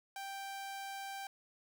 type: tone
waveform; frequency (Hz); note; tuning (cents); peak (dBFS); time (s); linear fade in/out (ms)
sawtooth; 785; G5; +2; -38; 0.16-1.27; 2
effects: none